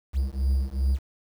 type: beating tone pair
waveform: triangle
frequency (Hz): 65.41 / 68.01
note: C2 / C#2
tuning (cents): 0 / -32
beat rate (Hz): 2.6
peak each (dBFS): -23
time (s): 0.13-0.99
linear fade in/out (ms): 50
effects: 8-bit